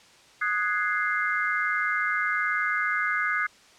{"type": "chord", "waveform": "sine", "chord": "Ab dominant seventh", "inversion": "second", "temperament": "equal", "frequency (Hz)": [1244.5, 1480, 1661.2, 2093], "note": ["Eb6", "Gb6", "Ab6", "C7"], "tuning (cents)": [0, 0, 0, 0], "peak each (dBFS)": -29, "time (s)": [0.41, 3.47], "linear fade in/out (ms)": 10, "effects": ["white hiss -54 dBFS RMS until 3.78 s", "low-pass 6000 Hz 12 dB/octave"]}